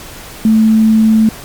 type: tone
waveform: sine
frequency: 220 Hz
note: A3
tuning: in tune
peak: -5 dBFS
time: 0.45-1.29 s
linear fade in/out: 2 ms
effects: pink hiss -31 dBFS RMS until 1.44 s + MP3 96 kbps